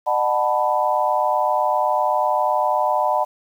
sine chord, B dominant seventh, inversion first, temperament equal with one note detuned, 607.7 / 740 / 880 / 987.8 Hz, D#5 / F#5 / A5 / B5, -41 / 0 / 0 / 0 cents, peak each -22 dBFS, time 0.06-3.25 s, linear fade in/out 20 ms, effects 8-bit

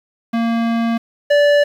square tone pair in turn, 230.6 / 581.1 Hz, A#3 / D5, -19 / -18 cents, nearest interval octave + major third, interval 1601 cents, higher second, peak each -16 / -10 dBFS, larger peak second, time 0.33-0.98 / 1.3-1.64 s, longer first, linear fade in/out 10 ms, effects low-pass 3000 Hz 12 dB/octave + 7-bit

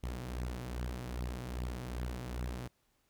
sawtooth beating tone pair, 60.7 / 63.2 Hz, B1 / B1, -29 / +41 cents, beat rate 2.5 Hz, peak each -35 / -38 dBFS, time 0.03-2.68 s, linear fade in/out 10 ms, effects pink hiss -75 dBFS RMS until 3.09 s

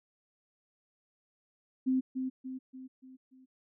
sine tone with echo, 259.7 Hz, C4, 13 cents flat, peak -25 dBFS, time 1.86-2.01 s, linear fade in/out 20 ms, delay 290 ms, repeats 5, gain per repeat -6 dB, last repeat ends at 3.46 s, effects none

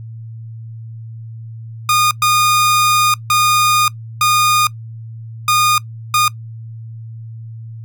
sawtooth tone bursts at uneven times, 1224 Hz, D#6, 29 cents flat, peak -7 dBFS, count 6, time 1.89-2.11 / 2.22-3.14 / 3.3-3.88 / 4.21-4.67 / 5.48-5.78 / 6.14-6.28 s, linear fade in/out 2 ms, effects noise-tail reverb RT60 0.1 s tail -21 dB re dry + added 113 Hz sine -28 dBFS peak until 7.84 s

